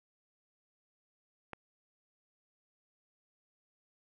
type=click; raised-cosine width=0.5 ms; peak=-26 dBFS; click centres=1.533 s; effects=none

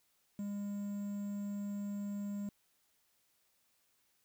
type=tone with quantisation; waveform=triangle; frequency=202.9 Hz; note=G#3; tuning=40 cents flat; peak=-35 dBFS; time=0.39-2.49 s; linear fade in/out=2 ms; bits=10; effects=white hiss -75 dBFS RMS until 4.24 s

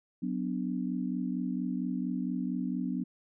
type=chord; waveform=sine; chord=B minor; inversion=second; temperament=equal with one note detuned; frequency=185 / 249.4 / 293.7 Hz; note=F#3 / B3 / D4; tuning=0 / +17 / 0 cents; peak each=-34 / -33 / -37 dBFS; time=0.22-3.04 s; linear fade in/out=10 ms; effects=none

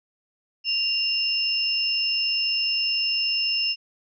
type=tone pair together; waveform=sine; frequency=2794 / 5271 Hz; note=F7 / E8; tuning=0 / -1 cents; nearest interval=major seventh; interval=1099 cents; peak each=-24 dBFS; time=0.64-3.76 s; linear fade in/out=50 ms; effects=none

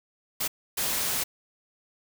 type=noise bursts at uneven times; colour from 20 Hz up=white; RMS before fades=-28 dBFS; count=2; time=0.4-0.48 / 0.77-1.24 s; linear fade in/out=10 ms; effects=none

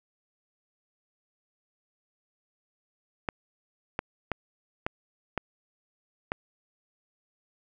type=clicks; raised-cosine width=0.5 ms; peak=-13 dBFS; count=6; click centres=3.288 / 3.991 / 4.317 / 4.865 / 5.377 / 6.319 s; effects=none

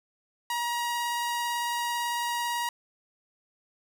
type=tone with vibrato; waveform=sawtooth; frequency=952 Hz; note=A#5; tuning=36 cents sharp; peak=-24 dBFS; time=0.5-2.69 s; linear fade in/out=2 ms; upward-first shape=sine; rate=18 Hz; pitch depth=8 cents each way; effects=none

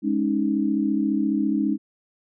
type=chord; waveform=sine; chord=Ab suspended fourth; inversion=none; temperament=just; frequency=207.7 / 276.9 / 311.5 Hz; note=Ab3 / Db4 / Eb4; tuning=0 / -2 / +2 cents; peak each=-24 dBFS; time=0.02-1.78 s; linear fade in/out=50 ms; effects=none

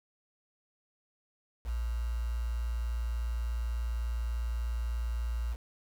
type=tone with quantisation; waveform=sine; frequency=58.27 Hz; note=A#1; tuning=in tune; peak=-30 dBFS; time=1.64-5.57 s; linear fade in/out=50 ms; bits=8; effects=none

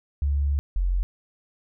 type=tone pair in turn; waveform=sine; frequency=71.1 / 44.96 Hz; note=C#2 / F#1; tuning=+45 / -49 cents; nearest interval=minor sixth; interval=794 cents; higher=first; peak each=-20 dBFS; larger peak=neither; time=0.22-0.59 / 0.76-1.03 s; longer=first; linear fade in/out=0 ms; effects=none

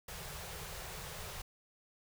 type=band-stop noise; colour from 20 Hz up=pink; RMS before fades=-45 dBFS; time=0.08-1.42 s; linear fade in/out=5 ms; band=180 to 390 Hz; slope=48 dB/octave; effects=none

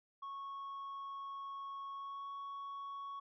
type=tone with pitch glide; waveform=sine; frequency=1103 to 1113.2 Hz; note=C#6 to C#6; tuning=-9 to +7 cents; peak=-40 dBFS; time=0.22-3.2 s; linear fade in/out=10 ms; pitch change=+16 cents; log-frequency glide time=1.92-2.31 s; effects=tanh soft clip ceiling -42 dBFS

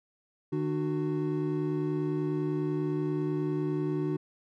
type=tone cluster; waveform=triangle; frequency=152.9 / 299.4 / 369.5 Hz; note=D#3 / D4 / F#4; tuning=-30 / +33 / -2 cents; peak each=-30 dBFS; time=0.52-4.17 s; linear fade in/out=10 ms; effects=none

